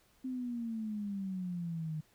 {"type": "exponential sweep", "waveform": "sine", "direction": "down", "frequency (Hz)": [261.6, 152.9], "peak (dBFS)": -35, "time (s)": [0.24, 2.01], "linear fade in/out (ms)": 10, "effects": ["pink hiss -68 dBFS RMS until 2.14 s"]}